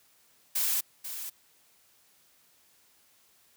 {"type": "noise with echo", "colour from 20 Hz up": "blue", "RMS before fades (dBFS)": -28, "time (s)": [0.55, 0.81], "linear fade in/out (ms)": 10, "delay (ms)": 490, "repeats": 1, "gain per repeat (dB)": -10, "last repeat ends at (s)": 1.3, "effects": ["white hiss -64 dBFS RMS until 3.56 s", "high-pass 60 Hz 12 dB/octave"]}